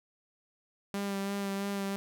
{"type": "tone with vibrato", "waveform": "sawtooth", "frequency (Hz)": 198.4, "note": "G3", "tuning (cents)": 21, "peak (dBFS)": -28, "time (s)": [0.94, 1.96], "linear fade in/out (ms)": 0, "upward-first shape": "sine", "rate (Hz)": 3, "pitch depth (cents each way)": 19, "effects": []}